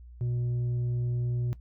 triangle tone with tanh clipping, 121.4 Hz, B2, 29 cents flat, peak -28 dBFS, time 0.21-1.53 s, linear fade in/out 0 ms, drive 9 dB, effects noise-tail reverb RT60 0.1 s tail -17 dB re dry + added 60 Hz sine -45 dBFS peak until 1.6 s

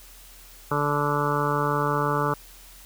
harmonic tone, 145.7 Hz, D3, 13 cents flat, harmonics 1 / 2 / 3 / 4 / 6 / 7 / 8 / 9 / 10, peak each -28 / -32 / -29 / -32 / -30 / -32 / -28 / -31 / -34 dBFS, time 0.71-2.34 s, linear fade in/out 5 ms, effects added 42 Hz sine -49 dBFS peak until 2.85 s + white hiss -49 dBFS RMS until 2.85 s

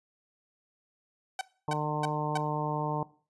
sawtooth tone bursts, 762 Hz, G5, 49 cents flat, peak -26 dBFS, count 4, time 1.39-2.374 s, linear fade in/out 2 ms, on 21 ms, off 300 ms
harmonic tone, 150.7 Hz, D3, 45 cents sharp, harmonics 1 / 2 / 3 / 4 / 5 / 6 / 7, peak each -33 / -38 / -37 / -39 / -39 / -33 / -39 dBFS, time 1.68-3.03 s, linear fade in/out 2 ms
effects noise-tail reverb RT60 0.4 s tail -19 dB re dry + resampled to 24000 Hz

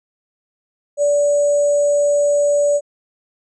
sine tone with sample-and-hold, 579 Hz, D5, 25 cents flat, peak -12 dBFS, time 0.97-2.81 s, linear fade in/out 50 ms, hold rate 7350 Hz, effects resampled to 22050 Hz

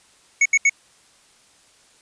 square tone bursts, 2217 Hz, C#7, in tune, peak -13 dBFS, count 3, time 0.41-0.696 s, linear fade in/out 5 ms, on 46 ms, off 74 ms, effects white hiss -55 dBFS RMS until 2.01 s + resampled to 22050 Hz

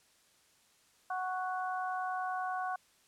harmonic tone, 370 Hz, F#4, in tune, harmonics 2 / 3 / 4, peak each -35 / -39 / -41 dBFS, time 1.1-2.76 s, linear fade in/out 5 ms, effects white hiss -67 dBFS RMS until 3.07 s + low-pass 10000 Hz 12 dB/octave

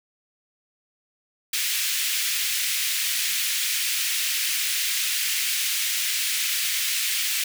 pink high-pass noise, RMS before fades -25 dBFS, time 1.53-7.44 s, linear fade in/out 5 ms, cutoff 2100 Hz, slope 24 dB/octave, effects none

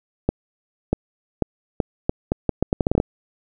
accelerating click train, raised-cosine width 2 ms, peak -4 dBFS, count 15, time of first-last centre 0.29-3.001 s, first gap 640 ms, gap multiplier 0.77, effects none

